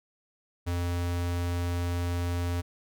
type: tone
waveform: square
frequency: 87.3 Hz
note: F2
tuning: in tune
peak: -28 dBFS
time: 0.66-2.62 s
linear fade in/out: 20 ms
effects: none